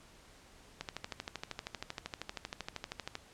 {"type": "click train", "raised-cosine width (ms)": 0.2, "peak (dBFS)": -21, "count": 31, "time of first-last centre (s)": [0.81, 3.154], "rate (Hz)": 12.8, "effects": ["pink hiss -59 dBFS RMS until 3.33 s", "low-pass 9000 Hz 12 dB/octave"]}